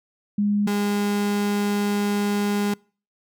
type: tone pair in turn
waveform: sine / 35% pulse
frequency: 205.5 / 204.5 Hz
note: G#3 / G#3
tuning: -18 / -26 cents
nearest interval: unison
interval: 8 cents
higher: first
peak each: -18 / -19 dBFS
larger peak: first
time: 0.38-0.67 / 0.67-2.74 s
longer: second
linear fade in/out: 5 ms
effects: noise-tail reverb RT60 0.4 s tail -26 dB re dry